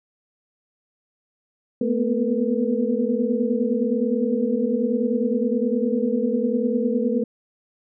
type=tone cluster; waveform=sine; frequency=219.8 / 239.2 / 249.1 / 448.5 / 489.7 Hz; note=A3 / A#3 / B3 / A4 / B4; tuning=-2 / +45 / +15 / +33 / -15 cents; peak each=-25 / -25 / -26 / -27 / -25 dBFS; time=1.81-7.24 s; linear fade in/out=5 ms; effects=none